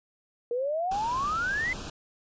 sine exponential sweep, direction up, 466.2 to 2075 Hz, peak -26 dBFS, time 0.51-1.73 s, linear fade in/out 2 ms
pink band-stop noise, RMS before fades -39 dBFS, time 0.91-1.9 s, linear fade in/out 5 ms, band 1700 to 2400 Hz, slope 96 dB/octave
effects resampled to 16000 Hz

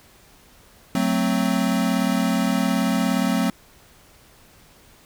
square chord, F# diminished, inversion none, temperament equal with one note detuned, 185 / 222.4 / 261.6 Hz, F#3 / A3 / C4, 0 / +19 / 0 cents, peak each -24 dBFS, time 0.95-3.5 s, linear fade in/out 2 ms, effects pink hiss -52 dBFS RMS until 5.05 s

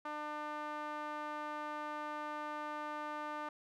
sawtooth tone with band-pass filter, 300 Hz, D4, 37 cents sharp, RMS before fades -42 dBFS, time 0.05-3.49 s, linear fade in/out 5 ms, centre 1100 Hz, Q 2.1, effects none

